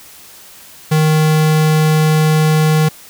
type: tone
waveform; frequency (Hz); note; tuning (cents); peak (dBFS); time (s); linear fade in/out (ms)
square; 155.56; D#3; 0; -10; 0.91-2.89; 10
effects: white hiss -39 dBFS RMS until 3.09 s